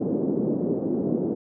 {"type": "band-pass noise", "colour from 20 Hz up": "pink", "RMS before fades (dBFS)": -25, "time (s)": [0, 1.35], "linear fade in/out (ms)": 20, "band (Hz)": [190, 440], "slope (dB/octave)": 24, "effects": []}